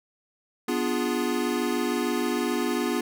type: chord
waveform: square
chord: B diminished seventh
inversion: none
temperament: equal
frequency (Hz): 246.9 / 293.7 / 349.2 / 415.3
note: B3 / D4 / F4 / Ab4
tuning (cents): 0 / 0 / 0 / 0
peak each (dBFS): -29 / -32 / -30 / -32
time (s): 0.68-3.01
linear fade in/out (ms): 5
effects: none